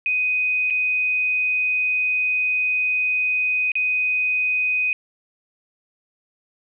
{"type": "tone with dropouts", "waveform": "sine", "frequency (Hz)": 2500, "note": "D#7", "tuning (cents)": 8, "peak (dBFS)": -18, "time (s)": [0.06, 4.93], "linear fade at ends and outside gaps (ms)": 1, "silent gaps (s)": [[0.701, 0.706], [3.718, 3.754]], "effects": []}